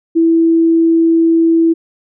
sine tone, 329.6 Hz, E4, in tune, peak -7 dBFS, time 0.15-1.74 s, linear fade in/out 20 ms, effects none

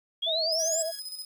sine exponential sweep, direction up, 3236 to 7902 Hz, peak -26 dBFS, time 0.22-0.83 s, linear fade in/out 10 ms
sine tone with vibrato, 645 Hz, E5, 38 cents flat, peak -29 dBFS, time 0.26-0.92 s, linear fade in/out 20 ms, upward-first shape triangle, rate 9.9 Hz, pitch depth 61 cents each way
sawtooth tone with tremolo, 5040 Hz, D#8, 21 cents sharp, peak -32 dBFS, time 0.52-1.25 s, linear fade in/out 2 ms, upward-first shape square, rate 15 Hz, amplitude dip 55%
5% pulse tone, 1660 Hz, G#6, 1 cent flat, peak -33 dBFS, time 0.59-1 s, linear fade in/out 10 ms
effects 10-bit

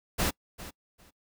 pink noise with echo, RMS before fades -27 dBFS, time 0.18-0.31 s, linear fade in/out 20 ms, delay 400 ms, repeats 2, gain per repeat -15 dB, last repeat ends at 1.11 s, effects noise-tail reverb RT60 0.1 s tail -25 dB re dry

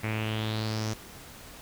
sawtooth tone with low-pass filter sweep, 109.2 Hz, A2, 13 cents flat, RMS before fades -31 dBFS, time 0.03-0.94 s, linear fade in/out 10 ms, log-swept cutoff 2200 to 6200 Hz, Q 4.6, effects pink hiss -47 dBFS RMS until 1.61 s

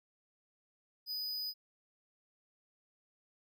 square tone, 4978 Hz, D#8, in tune, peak -37 dBFS, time 1.06-1.54 s, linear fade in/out 50 ms, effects none

